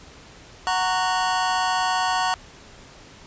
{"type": "chord", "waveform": "sawtooth", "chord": "F# major", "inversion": "none", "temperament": "just", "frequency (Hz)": [740, 925, 1110], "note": ["F#5", "A#5", "C#6"], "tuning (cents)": [0, -14, 2], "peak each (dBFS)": [-19, -21, -22], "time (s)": [0.67, 2.34], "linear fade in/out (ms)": 0, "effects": ["pink hiss -46 dBFS RMS until 3.26 s", "resampled to 16000 Hz"]}